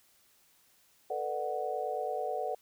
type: chord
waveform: sine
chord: B minor seventh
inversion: third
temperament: just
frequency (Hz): 444.5 / 493.9 / 592.7 / 740.8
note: A4 / B4 / D5 / F#5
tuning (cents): +18 / 0 / +16 / +2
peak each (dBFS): -38 / -38 / -38 / -35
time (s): 1.1-2.55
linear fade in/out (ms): 5
effects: white hiss -66 dBFS RMS until 2.61 s